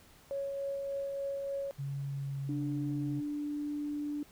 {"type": "tone with tremolo", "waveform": "sine", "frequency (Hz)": 554.4, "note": "C#5", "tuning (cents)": 0, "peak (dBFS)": -32, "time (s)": [0.31, 1.71], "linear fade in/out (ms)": 0, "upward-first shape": "triangle", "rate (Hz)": 3.4, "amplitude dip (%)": 30}
{"type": "tone with vibrato", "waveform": "sine", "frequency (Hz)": 138.59, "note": "C#3", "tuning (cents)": 0, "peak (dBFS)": -34, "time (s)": [1.78, 3.21], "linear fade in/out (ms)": 20, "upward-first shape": "triangle", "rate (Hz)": 1.1, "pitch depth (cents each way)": 10}
{"type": "tone", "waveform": "sine", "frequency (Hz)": 293.7, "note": "D4", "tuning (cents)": 0, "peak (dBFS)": -33, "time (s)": [2.49, 4.23], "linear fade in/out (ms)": 2}
{"effects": ["tanh soft clip ceiling -24 dBFS", "pink hiss -60 dBFS RMS until 4.31 s"]}